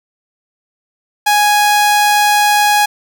sawtooth tone, 830.6 Hz, G#5, in tune, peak -5 dBFS, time 1.26-2.86 s, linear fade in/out 10 ms, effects none

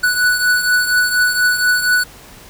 square beating tone pair, 1480 / 1484.2 Hz, F#6 / F#6, 0 / +5 cents, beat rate 4.2 Hz, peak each -14 / -20 dBFS, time 0.03-2.04 s, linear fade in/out 10 ms, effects pink hiss -40 dBFS RMS until 2.49 s

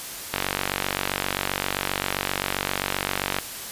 click train, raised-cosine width 0.3 ms, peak -6 dBFS, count 146, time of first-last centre 0.34-3.386 s, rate 47.6 Hz, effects white hiss -35 dBFS RMS until 3.71 s + resampled to 32000 Hz

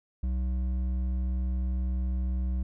sine tone with hard clipping, 63 Hz, B1, 35 cents sharp, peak -28 dBFS, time 0.23-2.63 s, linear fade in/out 5 ms, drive 7 dB, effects none

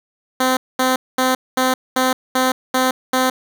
10% pulse tone bursts, 257.8 Hz, C4, 26 cents flat, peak -6 dBFS, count 8, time 0.4-3.3 s, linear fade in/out 5 ms, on 170 ms, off 220 ms, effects none

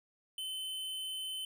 square tone, 3055 Hz, G7, 45 cents flat, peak -38 dBFS, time 0.38-1.45 s, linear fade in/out 2 ms, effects none

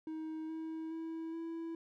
triangle tone with pitch steps, 316 / 320.6 / 325.3 / 330 Hz, D#4 / E4 / E4 / E4, +27 / -48 / -23 / +2 cents, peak -37 dBFS, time 0.07-1.75 s, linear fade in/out 2 ms, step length 420 ms, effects none

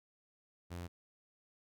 sawtooth tone, 87.31 Hz, F2, in tune, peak -38 dBFS, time 0.7-0.88 s, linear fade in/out 20 ms, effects none

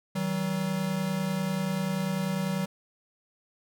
square tone pair together, 159.52 / 189.7 Hz, D#3 / F#3, +43 / +43 cents, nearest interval minor third, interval 300 cents, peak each -33 / -29 dBFS, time 0.15-2.66 s, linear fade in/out 10 ms, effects none

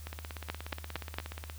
two click trains, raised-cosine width 0.3 ms, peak -17 / -24 dBFS, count 4 / 25, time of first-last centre 0.5-1.185 / 0.07-1.499 s, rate 4.38 / 16.8 Hz, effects added 77 Hz sine -43 dBFS peak until 1.58 s + white hiss -54 dBFS RMS until 1.58 s

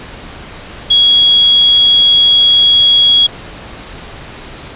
sine tone, 3322 Hz, G#7, in tune, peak -4 dBFS, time 0.9-3.27 s, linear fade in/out 10 ms, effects pink hiss -30 dBFS RMS until 4.75 s + resampled to 8000 Hz

